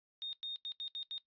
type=tone bursts at uneven times; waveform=sine; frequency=3686 Hz; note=A#7; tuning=20 cents flat; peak=-38 dBFS; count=6; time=0.22-0.33 / 0.43-0.56 / 0.65-0.72 / 0.8-0.88 / 0.95-1.03 / 1.11-1.18 s; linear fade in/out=0 ms; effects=noise-tail reverb RT60 0.1 s tail -17 dB re dry + resampled to 11025 Hz